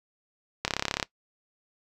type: click train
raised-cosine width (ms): 0.2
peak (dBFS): -8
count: 14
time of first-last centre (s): 0.65-1.028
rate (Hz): 34.4
effects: noise-tail reverb RT60 0.1 s tail -20 dB re dry